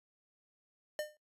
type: tone with exponential decay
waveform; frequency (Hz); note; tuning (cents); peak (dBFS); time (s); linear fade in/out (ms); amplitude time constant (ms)
square; 604; D5; +48; -32; 0.99-1.17; 1; 39
effects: noise-tail reverb RT60 0.1 s tail -17 dB re dry + resampled to 32000 Hz